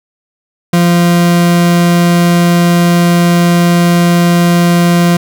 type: tone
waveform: 40% pulse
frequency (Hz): 173.1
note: F3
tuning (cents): -15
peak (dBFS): -5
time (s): 0.73-5.17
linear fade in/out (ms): 5
effects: none